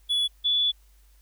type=tone pair in turn; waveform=triangle / sine; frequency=3409 / 3441 Hz; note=G#7 / A7; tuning=+45 / -39 cents; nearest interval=unison; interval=16 cents; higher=second; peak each=-20 dBFS; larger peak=neither; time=0.09-0.28 / 0.44-0.72 s; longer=second; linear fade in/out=20 ms; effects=added 50 Hz sine -54 dBFS peak until 1.21 s + white hiss -65 dBFS RMS until 1.21 s